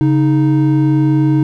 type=tone pair together; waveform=triangle; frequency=139.62 / 311.1 Hz; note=C#3 / D#4; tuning=+13 / 0 cents; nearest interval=octave + major second; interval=1387 cents; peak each=-10 dBFS; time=0.01-1.43 s; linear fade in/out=0 ms; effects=none